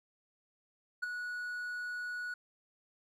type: tone with ADSR envelope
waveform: triangle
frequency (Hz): 1465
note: F#6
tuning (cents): -18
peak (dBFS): -28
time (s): 1.02-2.34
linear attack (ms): 15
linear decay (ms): 12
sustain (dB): -7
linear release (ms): 4
effects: none